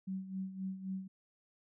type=tone with tremolo; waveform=sine; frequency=190 Hz; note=F#3; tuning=46 cents sharp; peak=-35 dBFS; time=0.07-1.08 s; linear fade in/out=10 ms; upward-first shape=sine; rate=3.8 Hz; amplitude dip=70%; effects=none